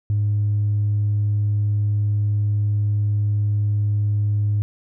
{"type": "tone with tanh clipping", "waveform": "triangle", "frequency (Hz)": 103.83, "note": "G#2", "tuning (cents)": 0, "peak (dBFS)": -17, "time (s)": [0.1, 4.62], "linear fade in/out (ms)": 0, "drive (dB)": 5, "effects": []}